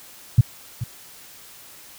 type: tone with echo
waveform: sine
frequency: 118.6 Hz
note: A#2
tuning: 30 cents sharp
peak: -7 dBFS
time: 0.38-0.41 s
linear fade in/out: 5 ms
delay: 430 ms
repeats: 1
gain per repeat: -15 dB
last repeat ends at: 0.84 s
effects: white hiss -45 dBFS RMS until 1.98 s